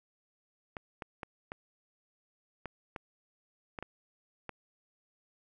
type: clicks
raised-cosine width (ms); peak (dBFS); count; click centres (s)
0.5; -24; 9; 0.768 / 1.022 / 1.232 / 1.519 / 2.657 / 2.962 / 3.788 / 3.826 / 4.493
effects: none